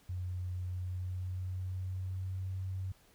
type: tone with pitch glide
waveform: sine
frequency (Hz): 90.7 to 94.17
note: F#2 to F#2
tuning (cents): -34 to +31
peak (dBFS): -35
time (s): 0.09-2.92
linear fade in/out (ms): 5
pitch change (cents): +65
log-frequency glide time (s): 0.68-2.54
effects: pink hiss -65 dBFS RMS until 3.14 s